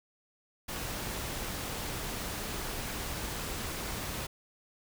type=noise; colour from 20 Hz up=pink; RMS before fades=-37 dBFS; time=0.68-4.27 s; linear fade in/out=10 ms; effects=none